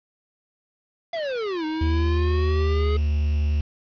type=exponential two-way sweep; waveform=square; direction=down then up; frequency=695 to 309.2 to 422.3 Hz; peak=-26 dBFS; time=1.13-2.97 s; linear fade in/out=5 ms; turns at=1.65 s
type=tone with pitch glide; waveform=triangle; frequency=78.2 to 74.15 Hz; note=D#2 to D2; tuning=+9 to +17 cents; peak=-17 dBFS; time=1.81-3.61 s; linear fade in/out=5 ms; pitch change=-92 cents; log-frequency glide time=2.58-2.89 s
effects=resampled to 11025 Hz + 7-bit